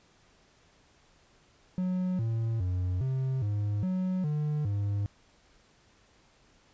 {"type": "tone with pitch steps", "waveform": "triangle", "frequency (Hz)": [183.4, 113.7, 90.8, 131.8, 103.4, 185.2, 149.8, 101.5], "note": ["F#3", "A#2", "F#2", "C3", "G#2", "F#3", "D3", "G#2"], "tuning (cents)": [-15, -43, -32, 13, -7, 2, 35, -39], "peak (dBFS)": -25, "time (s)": [1.78, 5.06], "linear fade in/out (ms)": 0, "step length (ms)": 410, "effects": ["pink hiss -63 dBFS RMS until 6.73 s", "resampled to 16000 Hz"]}